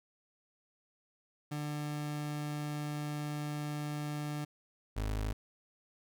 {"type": "tone pair in turn", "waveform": "30% pulse", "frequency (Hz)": [148.5, 52.5], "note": ["D3", "G#1"], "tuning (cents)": [20, 19], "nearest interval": "octave + tritone", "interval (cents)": 1801, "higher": "first", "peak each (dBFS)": [-33, -30], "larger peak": "second", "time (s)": [[1.51, 4.45], [4.96, 5.33]], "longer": "first", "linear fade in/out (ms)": 10, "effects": []}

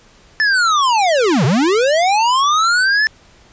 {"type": "linear two-way sweep", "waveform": "square", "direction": "down then up", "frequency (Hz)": [1768, 117.5, 1768], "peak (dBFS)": -12, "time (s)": [0.4, 3.07], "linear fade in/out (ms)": 0, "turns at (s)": 1.45, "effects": ["pink hiss -48 dBFS RMS until 3.52 s", "resampled to 16000 Hz"]}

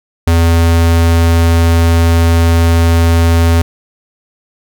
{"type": "tone", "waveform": "square", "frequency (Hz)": 83.6, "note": "E2", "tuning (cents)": 25, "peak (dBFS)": -7, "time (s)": [0.27, 3.62], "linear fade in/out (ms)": 5, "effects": []}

